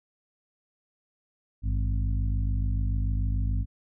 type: harmonic tone with a mistuned harmonic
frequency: 52.8 Hz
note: G#1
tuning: 29 cents sharp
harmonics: 1 / 2 / 3 / 4 / 5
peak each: -25 / -29 / -40 / -41 / -42 dBFS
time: 1.62-3.66 s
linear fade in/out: 50 ms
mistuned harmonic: 2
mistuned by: -100 cents
effects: none